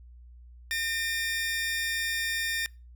sawtooth tone pair together, 1821 / 2399 Hz, A#6 / D7, -41 / +36 cents, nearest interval perfect fourth, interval 477 cents, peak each -25 / -32 dBFS, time 0.71-2.66 s, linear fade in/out 0 ms, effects noise-tail reverb RT60 0.3 s tail -24 dB re dry + added 60 Hz sine -47 dBFS peak until 2.95 s

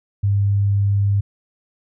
sine tone, 100.4 Hz, G2, 42 cents sharp, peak -14 dBFS, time 0.23-1.21 s, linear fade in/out 10 ms, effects none

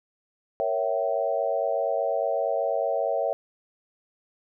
sine chord, A# diminished seventh, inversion none, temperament equal with one note detuned, 466.2 / 554.4 / 659.3 / 767.9 Hz, A#4 / C#5 / E5 / G5, 0 / 0 / 0 / -36 cents, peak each -31 / -27 / -27 / -31 dBFS, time 0.6-3.33 s, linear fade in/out 0 ms, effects none

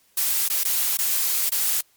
blue noise with dropouts, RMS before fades -22 dBFS, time 0.17-1.81 s, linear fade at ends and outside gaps 5 ms, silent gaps 0.482-0.499 / 0.635-0.649 / 0.972-0.987 / 1.495-1.518 s, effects white hiss -61 dBFS RMS until 1.96 s + MP3 96 kbps

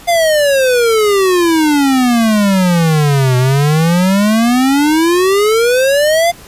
square exponential two-way sweep, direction down then up, 702 to 124.5 to 702 Hz, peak -9 dBFS, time 0.07-6.32 s, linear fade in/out 20 ms, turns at 3.37 s, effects pink hiss -37 dBFS RMS until 6.47 s + resampled to 32000 Hz

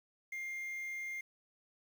triangle tone with quantisation, 2113 Hz, C7, 16 cents sharp, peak -37 dBFS, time 0.32-1.21 s, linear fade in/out 5 ms, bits 10, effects none

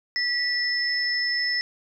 sine tone pair together, 1952 / 5246 Hz, B6 / E8, -21 / -9 cents, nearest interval octave + perfect fourth, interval 1712 cents, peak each -25 dBFS, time 0.16-1.61 s, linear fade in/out 0 ms, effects none

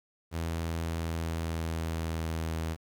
sawtooth tone with pitch glide, 82.6 to 80.99 Hz, E2 to E2, +4 to -30 cents, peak -27 dBFS, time 0.31-2.77 s, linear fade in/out 50 ms, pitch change -34 cents, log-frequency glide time 0.8-2.53 s, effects 10-bit

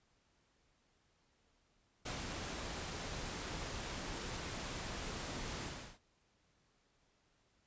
pink noise with ADSR envelope, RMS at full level -41 dBFS, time 2.05-5.99 s, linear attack 12 ms, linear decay 120 ms, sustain -2 dB, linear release 360 ms, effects pink hiss -75 dBFS RMS until 7.66 s + resampled to 16000 Hz

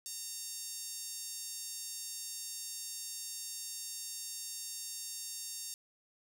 5% pulse tone with high-pass filter, 920 Hz, A#5, 23 cents flat, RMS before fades -43 dBFS, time 0.06-5.74 s, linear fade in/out 0 ms, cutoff 5500 Hz, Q 1.2, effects none

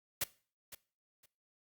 white noise with echo, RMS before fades -33 dBFS, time 0.21-0.24 s, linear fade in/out 5 ms, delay 510 ms, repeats 2, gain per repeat -15 dB, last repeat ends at 1.26 s, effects noise-tail reverb RT60 0.4 s tail -20 dB re dry + Opus 48 kbps

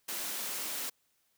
white high-pass noise, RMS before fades -37 dBFS, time 0.08-0.9 s, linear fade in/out 10 ms, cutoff 190 Hz, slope 24 dB/octave, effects white hiss -74 dBFS RMS until 1.37 s

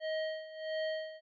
square tone with tremolo, 630 Hz, D#5, 21 cents sharp, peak -33 dBFS, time 0-1.21 s, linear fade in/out 50 ms, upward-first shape sine, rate 1.5 Hz, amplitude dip 80%, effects resampled to 11025 Hz

